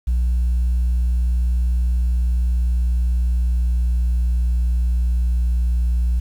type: tone with pitch glide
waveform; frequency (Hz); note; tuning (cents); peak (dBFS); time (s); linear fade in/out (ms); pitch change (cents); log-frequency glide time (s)
sine; 60.5 to 59.81; B1 to A#1; -35 to +45; -13; 0.07-6.2; 10; -20; 1.64-5.11
effects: tanh soft clip ceiling -14 dBFS + 8-bit